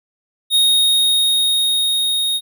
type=tone with level ramp; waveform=square; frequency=3729 Hz; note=A#7; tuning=in tune; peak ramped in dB=-11 to -17 dBFS; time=0.5-2.41 s; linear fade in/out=50 ms; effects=none